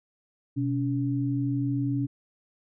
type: tone pair together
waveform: sine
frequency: 126 / 282.3 Hz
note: B2 / C#4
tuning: +35 / +32 cents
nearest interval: octave + major second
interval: 1397 cents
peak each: -27 dBFS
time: 0.56-2.07 s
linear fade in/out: 20 ms
effects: none